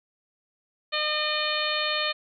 harmonic tone, 607 Hz, D#5, 43 cents flat, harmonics 1 / 2 / 3 / 4 / 5 / 6 / 7, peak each -32 / -32 / -32 / -32 / -32 / -32 / -32 dBFS, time 0.92-2.13 s, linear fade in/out 20 ms, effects none

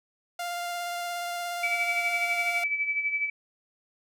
sawtooth tone with vibrato, 698.5 Hz, F5, in tune, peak -27 dBFS, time 0.39-2.64 s, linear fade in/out 5 ms, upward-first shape sine, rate 17 Hz, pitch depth 11 cents each way
sine tone with tremolo, 2303 Hz, D7, 34 cents flat, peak -23 dBFS, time 1.63-3.3 s, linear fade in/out 5 ms, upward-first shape sine, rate 12 Hz, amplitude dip 60%
effects none

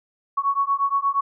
sine beating tone pair, 1108.7 / 1117.2 Hz, C#6 / C#6, 0 / +13 cents, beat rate 8.5 Hz, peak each -22 dBFS, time 0.37-1.21 s, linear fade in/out 10 ms, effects none

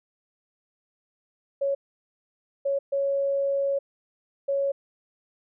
sine tone bursts at uneven times, 555 Hz, C#5, 2 cents sharp, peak -22 dBFS, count 4, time 1.61-1.75 / 2.65-2.79 / 2.92-3.79 / 4.48-4.72 s, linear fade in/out 10 ms, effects none

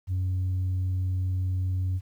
sine tone, 92.5 Hz, F#2, in tune, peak -22 dBFS, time 0.07-2.01 s, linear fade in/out 50 ms, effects tanh soft clip ceiling -23 dBFS + 10-bit

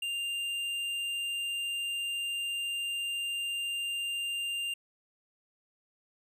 sine tone with tanh clipping, 2794 Hz, F7, in tune, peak -33 dBFS, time 0.02-4.74 s, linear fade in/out 5 ms, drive 10 dB, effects none

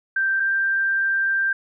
sine tone pair in turn, 1568 / 1578 Hz, G6 / G6, 0 / +11 cents, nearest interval unison, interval 11 cents, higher second, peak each -18 dBFS, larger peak neither, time 0.16-0.4 / 0.4-1.53 s, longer second, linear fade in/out 5 ms, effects none

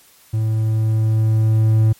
triangle tone with level ramp, 110 Hz, A2, in tune, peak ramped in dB -14 to -8 dBFS, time 0.33-1.93 s, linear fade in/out 10 ms, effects white hiss -50 dBFS RMS until 1.99 s + MP3 64 kbps

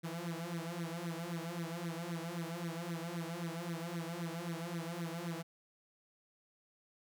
sawtooth tone with flanger, 168.8 Hz, E3, 41 cents sharp, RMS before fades -41 dBFS, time 0.03-5.43 s, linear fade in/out 20 ms, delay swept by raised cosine 0.49 to 4.59 ms, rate 3.8 Hz, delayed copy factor +1, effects none

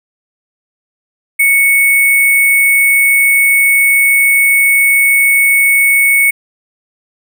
sine tone with sample-and-hold, 2217 Hz, C#7, in tune, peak -6 dBFS, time 1.39-6.31 s, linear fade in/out 10 ms, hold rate 11025 Hz, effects none

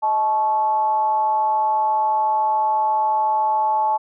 sine tone with frequency modulation, 866 Hz, A5, 28 cents flat, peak -16 dBFS, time 0.02-3.98 s, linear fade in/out 20 ms, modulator 237 Hz, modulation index 0.44, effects none

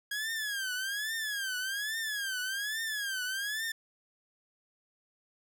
sawtooth tone with vibrato, 1640 Hz, G#6, 22 cents flat, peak -29 dBFS, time 0.11-3.72 s, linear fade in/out 5 ms, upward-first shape triangle, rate 1.2 Hz, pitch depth 190 cents each way, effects none

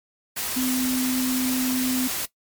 sine tone in noise, 255.9 Hz, C4, 38 cents flat, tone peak -22 dBFS, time 0.56-2.08 s, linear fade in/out 10 ms, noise white, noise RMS -28 dBFS, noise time 0.36-2.26 s, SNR +3 dB, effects noise-tail reverb RT60 0.1 s tail -18 dB re dry + MP3 96 kbps

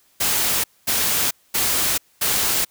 white noise bursts, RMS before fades -20 dBFS, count 4, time 0.2-2.65 s, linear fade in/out 10 ms, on 440 ms, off 230 ms, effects white hiss -59 dBFS RMS until 2.7 s

